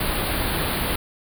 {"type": "band-stop noise", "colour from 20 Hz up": "pink", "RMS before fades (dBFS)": -24, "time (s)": [0, 0.96], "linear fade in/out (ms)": 5, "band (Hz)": [4600, 9100], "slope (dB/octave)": 96, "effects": []}